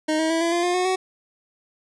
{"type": "tone with pitch steps", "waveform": "25% pulse", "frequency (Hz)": [310.6, 319, 327.6, 336.4, 345.4, 354.7, 364.3, 374.1], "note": ["D#4", "D#4", "E4", "E4", "F4", "F4", "F#4", "F#4"], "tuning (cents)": [-3, 43, -11, 35, -19, 27, -27, 19], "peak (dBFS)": -16, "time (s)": [0.08, 0.96], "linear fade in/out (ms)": 10, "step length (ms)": 110, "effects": ["resampled to 22050 Hz", "9-bit"]}